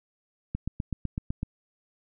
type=click train; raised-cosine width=5 ms; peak=-17 dBFS; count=8; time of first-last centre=0.55-1.431 s; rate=7.95 Hz; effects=none